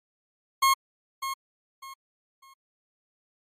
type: tone with echo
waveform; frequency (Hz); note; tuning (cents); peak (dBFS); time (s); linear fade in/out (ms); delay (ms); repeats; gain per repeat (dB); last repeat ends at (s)
40% pulse; 1080; C#6; -45; -17; 0.62-0.74; 10; 600; 3; -11; 2.54
effects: MP3 64 kbps